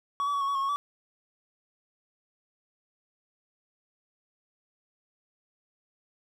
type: tone with pitch steps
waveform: triangle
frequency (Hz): 1125 / 1147 / 1126 / 1101 / 1126 / 1086 / 1100 / 1149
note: C#6 / D6 / C#6 / C#6 / C#6 / C#6 / C#6 / D6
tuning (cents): +25 / -41 / +27 / -12 / +27 / -36 / -14 / -38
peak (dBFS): -24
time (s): 0.2-0.76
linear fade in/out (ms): 0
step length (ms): 70
effects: none